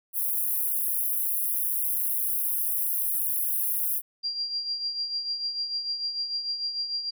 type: high-pass noise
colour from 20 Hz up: white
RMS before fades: -27 dBFS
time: 0.13-4.02 s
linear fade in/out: 50 ms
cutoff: 10000 Hz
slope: 96 dB/octave
type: tone with tremolo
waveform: sine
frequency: 4761 Hz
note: D8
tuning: 23 cents sharp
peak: -25 dBFS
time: 4.23-7.11 s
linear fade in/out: 20 ms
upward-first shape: triangle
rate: 6.7 Hz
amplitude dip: 65%
effects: none